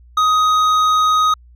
sine tone with hard clipping, 1254 Hz, D#6, 13 cents sharp, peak -13 dBFS, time 0.17-1.34 s, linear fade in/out 5 ms, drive 8 dB, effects added 60 Hz sine -42 dBFS peak until 1.55 s

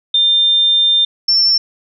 sine tone pair in turn, 3600 / 5394 Hz, A7 / E8, +39 / +39 cents, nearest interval perfect fifth, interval 700 cents, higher second, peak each -9 dBFS, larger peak neither, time 0.14-1.05 / 1.28-1.58 s, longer first, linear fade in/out 5 ms, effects none

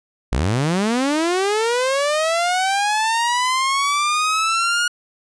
sawtooth linear sweep, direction up, 50.3 to 1443 Hz, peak -13 dBFS, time 0.32-4.88 s, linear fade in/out 5 ms, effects resampled to 22050 Hz

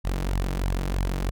sawtooth tone with flanger, 46 Hz, F#1, 9 cents flat, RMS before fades -26 dBFS, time 0.04-1.31 s, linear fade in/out 20 ms, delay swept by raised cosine 0.98 to 6.58 ms, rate 3.1 Hz, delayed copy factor +0.6, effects none

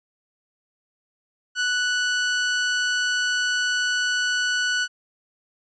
sawtooth tone, 1481 Hz, F#6, 1 cent sharp, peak -17 dBFS, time 1.55-4.88 s, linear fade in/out 50 ms, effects resampled to 16000 Hz

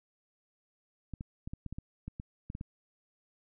clicks, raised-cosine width 5 ms, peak -27 dBFS, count 12, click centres 1.137 / 1.209 / 1.475 / 1.535 / 1.663 / 1.726 / 1.785 / 2.08 / 2.199 / 2.501 / 2.551 / 2.611 s, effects none

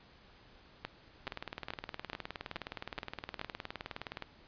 two click trains, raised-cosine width 0.3 ms, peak -21 / -23 dBFS, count 7 / 58, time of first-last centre 0.85-3.414 / 1.27-4.223 s, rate 2.34 / 19.3 Hz, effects pink hiss -60 dBFS RMS until 4.47 s + resampled to 11025 Hz

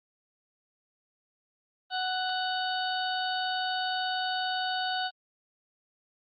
harmonic tone, 743 Hz, F#5, 7 cents sharp, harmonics 1 / 2 / 4 / 5 / 6, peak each -31 / -34 / -37 / -38 / -39 dBFS, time 1.9-5.11 s, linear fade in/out 50 ms, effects Opus 24 kbps

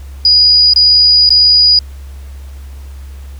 sine tone with dropouts, 4911 Hz, D#8, 23 cents flat, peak -4 dBFS, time 0.25-1.79 s, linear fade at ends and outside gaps 2 ms, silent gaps 0.736-0.76 / 1.292-1.304 s, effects added 68 Hz sine -26 dBFS peak until 3.39 s + pink hiss -44 dBFS RMS until 3.39 s

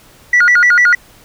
sine tone with vibrato, 1675 Hz, G#6, 14 cents sharp, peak -4 dBFS, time 0.33-0.95 s, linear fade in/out 5 ms, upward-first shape square, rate 6.7 Hz, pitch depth 270 cents each way, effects tanh soft clip ceiling -4 dBFS + pink hiss -44 dBFS RMS until 1.24 s

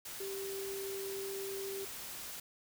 sine tone in noise, 391.2 Hz, G4, 4 cents flat, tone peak -39 dBFS, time 0.2-1.85 s, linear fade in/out 5 ms, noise white, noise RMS -45 dBFS, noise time 0.05-2.4 s, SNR +3 dB, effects none

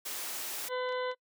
white noise, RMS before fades -38 dBFS, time 0.05-0.69 s, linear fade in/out 10 ms
harmonic tone, 504 Hz, B4, 35 cents sharp, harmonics 1 / 2 / 3 / 4 / 6 / 7 / 8, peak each -32 / -38 / -42 / -44 / -48 / -49 / -50 dBFS, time 0.68-1.15 s, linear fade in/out 50 ms
clicks, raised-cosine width 0.2 ms, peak -34 dBFS, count 3, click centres 0.891 / 0.924 / 1.115 s
effects noise-tail reverb RT60 0.1 s tail -25 dB re dry + high-pass 300 Hz 12 dB/octave

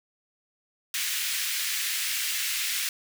pink high-pass noise, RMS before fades -29 dBFS, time 0.94-2.89 s, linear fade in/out 2 ms, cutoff 1900 Hz, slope 24 dB/octave, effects none

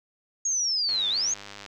sine linear two-way sweep, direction down then up, 6645 to 3432 to 6645 Hz, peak -23 dBFS, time 0.45-1.34 s, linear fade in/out 5 ms, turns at 1.09 s
click train, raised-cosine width 0.2 ms, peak -23 dBFS, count 79, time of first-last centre 0.89-1.662 s, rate 101 Hz
effects none

